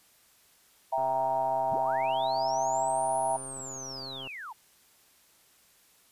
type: chord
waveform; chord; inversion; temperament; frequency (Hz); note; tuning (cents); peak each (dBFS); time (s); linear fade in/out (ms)
sine; E diminished; none; equal; 659.3 / 784 / 932.3; E5 / G5 / Bb5; 0 / 0 / 0; -30; 0.92-3.37; 10
type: click train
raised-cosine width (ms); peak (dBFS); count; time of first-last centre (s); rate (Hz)
1; -31; 439; 0.98-4.273; 133
type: linear two-way sweep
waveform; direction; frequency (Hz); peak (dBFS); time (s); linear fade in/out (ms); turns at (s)
sine; up then down; 38.89 to 10500 to 798; -38; 1.71-4.53; 10; 3.24
effects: white hiss -62 dBFS RMS until 6.11 s + resampled to 32000 Hz